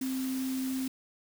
sine tone in noise, 261.6 Hz, C4, in tune, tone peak -30 dBFS, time 0.01-0.88 s, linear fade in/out 5 ms, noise white, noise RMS -43 dBFS, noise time 0.01-0.88 s, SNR +10 dB, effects none

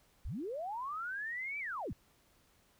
sine linear two-way sweep, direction up then down, 30.02 to 2348 to 30.02 Hz, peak -37 dBFS, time 0.25-1.93 s, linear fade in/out 0 ms, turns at 1.59 s, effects pink hiss -69 dBFS RMS until 2.79 s

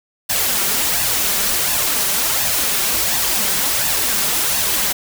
white noise with flanger, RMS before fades -18 dBFS, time 0.29-4.93 s, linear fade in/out 10 ms, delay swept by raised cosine 1.1 to 5.2 ms, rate 1.4 Hz, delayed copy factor +0.55, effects none

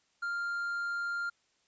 triangle tone, 1396.9 Hz, F6, in tune, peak -30 dBFS, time 0.22-1.3 s, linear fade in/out 10 ms, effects white hiss -72 dBFS RMS until 1.67 s + resampled to 16000 Hz

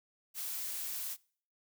blue noise, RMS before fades -39 dBFS, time 0.34-1.17 s, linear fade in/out 50 ms, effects noise-tail reverb RT60 0.5 s tail -24 dB re dry

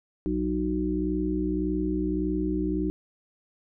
harmonic tone, 61.74 Hz, B1, in tune, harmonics 1 / 3 / 5 / 6, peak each -32 / -31 / -27 / -32 dBFS, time 0.26-2.9 s, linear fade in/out 0 ms, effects none

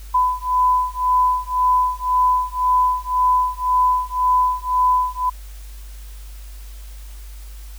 sine beating tone pair, 1002 / 1003.9 Hz, B5 / B5, +25 / +28 cents, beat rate 1.9 Hz, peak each -18 dBFS, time 0.14-5.3 s, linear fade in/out 10 ms, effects added 50 Hz sine -33 dBFS peak until 7.78 s + white hiss -47 dBFS RMS until 7.78 s

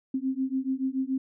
sine beating tone pair, 260.6 / 267.6 Hz, C4 / C4, -7 / +39 cents, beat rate 7 Hz, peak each -29 dBFS, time 0.14-1.18 s, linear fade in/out 5 ms, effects none

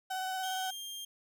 35% pulse tone with vibrato, 753 Hz, F#5, 30 cents sharp, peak -32 dBFS, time 0.1-0.71 s, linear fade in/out 10 ms, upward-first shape triangle, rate 17 Hz, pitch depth 21 cents each way
sawtooth tone, 3200 Hz, G7, 35 cents sharp, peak -37 dBFS, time 0.43-1.05 s, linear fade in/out 5 ms
effects none

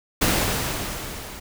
pink noise with level ramp, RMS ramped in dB -19 to -38 dBFS, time 0.21-1.4 s, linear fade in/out 10 ms, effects none

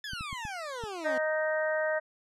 20% pulse exponential sweep, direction down, 1760 to 246.9 Hz, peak -31 dBFS, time 0.04-1.18 s, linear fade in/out 2 ms
clicks, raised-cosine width 5 ms, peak -29 dBFS, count 5, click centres 0.134 / 0.209 / 0.329 / 0.452 / 0.838 s
harmonic tone, 311.1 Hz, D#4, in tune, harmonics 2 / 3 / 4 / 5 / 6, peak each -28 / -40 / -42 / -35 / -35 dBFS, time 1.04-2 s, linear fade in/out 20 ms
effects low-pass 8000 Hz 12 dB/octave

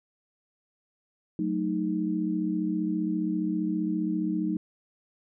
sine chord, D# diminished, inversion first, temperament equal, 185 / 220 / 311.1 Hz, F#3 / A3 / D#4, 0 / 0 / 0 cents, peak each -30 / -32 / -28 dBFS, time 1.39-4.57 s, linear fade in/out 2 ms, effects none

